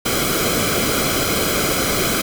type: noise with comb filter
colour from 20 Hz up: pink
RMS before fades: -19 dBFS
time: 0.05-2.22 s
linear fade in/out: 10 ms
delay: 1.1 ms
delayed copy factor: -0.7
effects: none